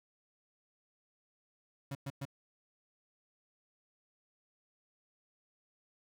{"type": "tone bursts", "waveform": "35% pulse", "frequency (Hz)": 138.59, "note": "C#3", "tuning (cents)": 0, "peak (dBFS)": -36, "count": 3, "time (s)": [1.91, 2.253], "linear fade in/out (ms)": 5, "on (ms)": 41, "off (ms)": 110, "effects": []}